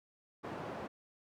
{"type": "band-pass noise", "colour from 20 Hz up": "white", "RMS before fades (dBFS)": -43, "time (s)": [0.43, 0.88], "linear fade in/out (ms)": 20, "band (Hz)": [110, 820], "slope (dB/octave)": 12, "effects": []}